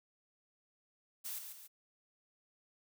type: noise with echo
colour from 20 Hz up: blue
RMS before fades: -42 dBFS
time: 1.24-1.4 s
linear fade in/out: 20 ms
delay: 140 ms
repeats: 2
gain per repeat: -6 dB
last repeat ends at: 1.68 s
effects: none